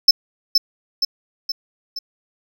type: tone with echo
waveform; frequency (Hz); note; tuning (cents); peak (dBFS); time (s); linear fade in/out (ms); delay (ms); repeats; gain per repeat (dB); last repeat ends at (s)
triangle; 5274; E8; 0; -4; 0.08-0.11; 5; 470; 4; -5; 1.99
effects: none